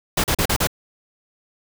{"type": "noise bursts", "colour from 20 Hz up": "pink", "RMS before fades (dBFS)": -19, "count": 5, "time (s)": [0.17, 0.672], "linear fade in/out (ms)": 5, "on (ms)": 70, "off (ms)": 38, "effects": []}